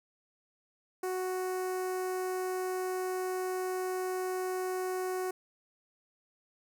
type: tone with notch filter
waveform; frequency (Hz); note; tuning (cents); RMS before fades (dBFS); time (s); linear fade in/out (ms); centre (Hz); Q
sawtooth; 370; F#4; 0; -34; 1.03-5.31; 5; 3400; 0.57
effects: none